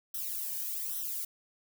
violet noise with flanger, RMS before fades -36 dBFS, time 0.14-1.25 s, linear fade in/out 5 ms, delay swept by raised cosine 0.42 to 1.52 ms, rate 1.2 Hz, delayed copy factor -0.85, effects none

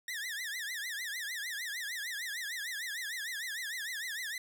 sawtooth tone with vibrato, 1825 Hz, A#6, 37 cents flat, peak -33 dBFS, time 0.08-4.38 s, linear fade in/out 2 ms, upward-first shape triangle, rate 6.6 Hz, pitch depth 230 cents each way, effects none

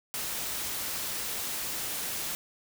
white noise, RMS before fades -34 dBFS, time 0.14-2.35 s, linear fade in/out 0 ms, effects none

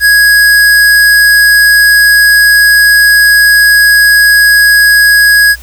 square tone, 1661.2 Hz, G#6, in tune, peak -3 dBFS, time 0-5.56 s, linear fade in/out 50 ms, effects added 60 Hz sine -28 dBFS peak until 5.62 s + white hiss -36 dBFS RMS until 5.62 s

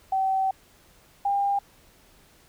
sine tone pair in turn, 767 / 800.8 Hz, G5 / G5, -38 / +37 cents, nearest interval minor second, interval 75 cents, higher second, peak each -21 dBFS, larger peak neither, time 0.12-0.51 / 1.25-1.59 s, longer first, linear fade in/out 5 ms, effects pink hiss -57 dBFS RMS until 2.48 s

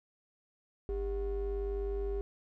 triangle ring-modulated tone, 174.61 Hz, F3, in tune, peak -27 dBFS, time 0.89-2.21 s, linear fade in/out 0 ms, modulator 224 Hz, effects none

